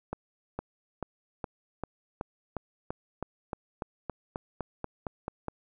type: accelerating click train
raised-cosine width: 1 ms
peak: -19 dBFS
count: 18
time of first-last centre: 0.13-5.483 s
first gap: 460 ms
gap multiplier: 0.95
effects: none